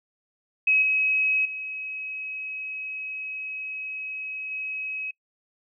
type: tone with level steps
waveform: sine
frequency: 2552 Hz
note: D#7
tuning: 43 cents sharp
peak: -17 / -20 / -31 / -29 dBFS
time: 0.67-5.11 s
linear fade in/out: 5 ms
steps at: 0.82 / 1.45 / 4.51 s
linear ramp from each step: 5 ms
effects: noise-tail reverb RT60 0.1 s tail -24 dB re dry